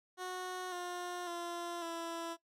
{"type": "tone with pitch steps", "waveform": "15% pulse", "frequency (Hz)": [366.8, 355.5, 344.6, 334], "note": ["F#4", "F4", "F4", "E4"], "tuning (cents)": [-15, 31, -23, 23], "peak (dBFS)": -33, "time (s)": [0.17, 2.37], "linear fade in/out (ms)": 50, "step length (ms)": 550, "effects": ["noise-tail reverb RT60 0.1 s tail -17 dB re dry", "low-pass 12000 Hz 12 dB/octave"]}